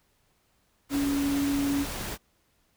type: tone in noise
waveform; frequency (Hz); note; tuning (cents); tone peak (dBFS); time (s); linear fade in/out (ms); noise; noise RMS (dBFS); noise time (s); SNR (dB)
sine; 281.4; C#4; +26; -24; 0.9-1.86; 50; pink; -35; 0.89-2.18; +8
effects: pink hiss -69 dBFS RMS until 2.76 s